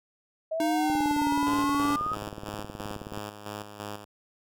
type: linear sweep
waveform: sine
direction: up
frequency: 629 to 1268 Hz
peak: -27 dBFS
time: 0.51-2.15 s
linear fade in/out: 10 ms
type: tone with pitch glide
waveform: square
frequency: 311.1 to 286.9 Hz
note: D#4 to D4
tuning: 0 to -40 cents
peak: -26 dBFS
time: 0.6-1.96 s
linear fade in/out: 2 ms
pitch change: -140 cents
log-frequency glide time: 0.73-1.3 s
type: click train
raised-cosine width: 2 ms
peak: -24 dBFS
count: 44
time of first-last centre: 0.9-3.175 s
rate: 18.9 Hz
type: tone with tremolo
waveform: 5% pulse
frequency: 103.83 Hz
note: G#2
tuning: in tune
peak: -24 dBFS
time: 1.46-4.05 s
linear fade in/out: 10 ms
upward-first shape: square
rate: 3 Hz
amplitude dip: 60%
effects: none